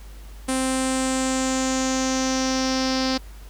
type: tone with low-pass filter sweep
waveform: sawtooth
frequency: 261.6 Hz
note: C4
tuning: in tune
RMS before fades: -23 dBFS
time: 0.48-3.18 s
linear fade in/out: 10 ms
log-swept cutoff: 9300 to 4900 Hz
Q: 5.1
effects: added 50 Hz sine -38 dBFS peak until 3.49 s + pink hiss -50 dBFS RMS until 3.49 s